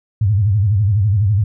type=tone with vibrato; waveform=sine; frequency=102.1 Hz; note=G#2; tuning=29 cents flat; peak=-11 dBFS; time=0.21-1.44 s; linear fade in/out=5 ms; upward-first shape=sine; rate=12 Hz; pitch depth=160 cents each way; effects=none